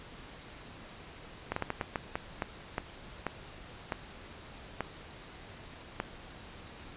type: slowing click train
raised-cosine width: 0.5 ms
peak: -16 dBFS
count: 13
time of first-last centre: 1.52-6.001 s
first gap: 44 ms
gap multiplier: 1.35
effects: pink hiss -49 dBFS RMS until 6.96 s + resampled to 8000 Hz